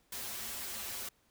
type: noise with comb filter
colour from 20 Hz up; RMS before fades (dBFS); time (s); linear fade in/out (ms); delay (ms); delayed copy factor
white; -41; 0.12-1.09; 5; 6.5; -0.8
effects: pink hiss -71 dBFS RMS until 1.3 s